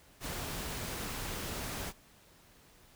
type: noise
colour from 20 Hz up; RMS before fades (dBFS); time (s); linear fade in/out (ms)
pink; -39; 0.2-1.93; 50
effects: pink hiss -61 dBFS RMS until 2.95 s